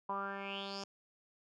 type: tone with low-pass filter sweep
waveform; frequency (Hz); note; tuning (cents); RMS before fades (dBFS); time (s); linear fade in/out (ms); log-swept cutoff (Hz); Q
10% pulse; 197.3; G3; +11; -41; 0.09-0.84; 5; 970 to 5900; 6.9
effects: none